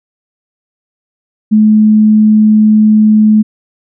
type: tone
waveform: sine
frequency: 214.6 Hz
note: A3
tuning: 43 cents flat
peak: -3 dBFS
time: 1.51-3.43 s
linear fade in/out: 20 ms
effects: none

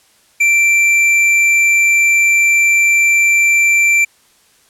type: tone with tanh clipping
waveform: sine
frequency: 2349 Hz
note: D7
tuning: in tune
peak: -10 dBFS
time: 0.4-4.05 s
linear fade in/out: 10 ms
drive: 10 dB
effects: white hiss -52 dBFS RMS until 4.69 s + low-pass 11000 Hz 12 dB/octave

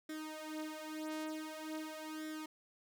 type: tone with flanger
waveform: sawtooth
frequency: 311.1 Hz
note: D#4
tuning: in tune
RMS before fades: -44 dBFS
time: 0.09-2.46 s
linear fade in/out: 5 ms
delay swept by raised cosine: 0.55 to 6.45 ms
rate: 0.46 Hz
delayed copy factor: +0.85
effects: none

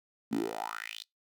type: tone with high-pass filter sweep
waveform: 10% pulse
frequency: 55 Hz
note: A1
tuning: in tune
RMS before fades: -36 dBFS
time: 0.31-1.04 s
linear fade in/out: 20 ms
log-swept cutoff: 220 to 4300 Hz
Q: 5.8
effects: noise-tail reverb RT60 0.2 s tail -26 dB re dry

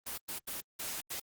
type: noise bursts at uneven times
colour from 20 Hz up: white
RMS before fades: -39 dBFS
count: 5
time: 0.06-0.18 / 0.28-0.39 / 0.47-0.61 / 0.79-1.01 / 1.1-1.2 s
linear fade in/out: 10 ms
effects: Opus 24 kbps

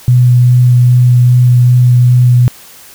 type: tone with vibrato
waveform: sine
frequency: 123.6 Hz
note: B2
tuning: 2 cents sharp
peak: -3 dBFS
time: 0.08-2.48 s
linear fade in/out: 0 ms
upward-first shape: sine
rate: 2.5 Hz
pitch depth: 10 cents each way
effects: white hiss -36 dBFS RMS until 2.94 s

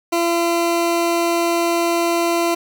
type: tone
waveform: 20% pulse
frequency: 340 Hz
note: F4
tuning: 46 cents flat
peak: -11 dBFS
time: 0.12-2.55 s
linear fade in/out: 10 ms
effects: 7-bit

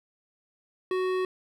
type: tone with hard clipping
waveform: sine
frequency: 371.1 Hz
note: F#4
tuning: 5 cents sharp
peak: -27 dBFS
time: 0.91-1.25 s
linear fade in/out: 2 ms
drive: 15 dB
effects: none

